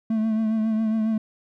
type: tone with vibrato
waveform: triangle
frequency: 220 Hz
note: A3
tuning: in tune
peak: -18 dBFS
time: 0.1-1.18 s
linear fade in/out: 5 ms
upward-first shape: triangle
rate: 7.3 Hz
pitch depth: 40 cents each way
effects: none